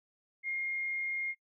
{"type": "tone with frequency modulation", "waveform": "sine", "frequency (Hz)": 2131, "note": "C7", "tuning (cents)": 31, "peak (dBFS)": -32, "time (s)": [0.43, 1.35], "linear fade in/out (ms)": 50, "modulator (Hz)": 44.3, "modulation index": 0.22, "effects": ["noise-tail reverb RT60 0.1 s tail -24 dB re dry"]}